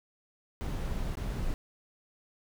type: noise with dropouts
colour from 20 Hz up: brown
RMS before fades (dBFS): -33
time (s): 0.61-1.54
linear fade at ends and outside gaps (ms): 0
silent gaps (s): 1.154-1.171
effects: none